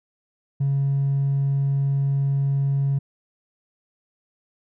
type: tone with hard clipping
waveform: sine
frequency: 138.59 Hz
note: C#3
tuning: in tune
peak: -19 dBFS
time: 0.6-2.99 s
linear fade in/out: 10 ms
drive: 1 dB
effects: none